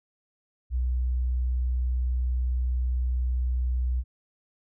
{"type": "tone", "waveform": "sine", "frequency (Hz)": 62.2, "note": "B1", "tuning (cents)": 13, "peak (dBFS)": -23, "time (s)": [0.7, 4.04], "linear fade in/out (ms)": 50, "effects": []}